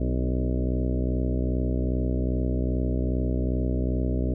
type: harmonic tone with a mistuned harmonic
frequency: 62.5 Hz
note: B1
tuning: 21 cents sharp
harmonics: 1 / 2 / 3 / 4 / 5 / 6 / 7 / 8 / 9 / 10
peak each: -25 / -30 / -34 / -31 / -35 / -36 / -38 / -43 / -41 / -40 dBFS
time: 0-4.34 s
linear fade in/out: 5 ms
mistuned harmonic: 4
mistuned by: +39 cents
effects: none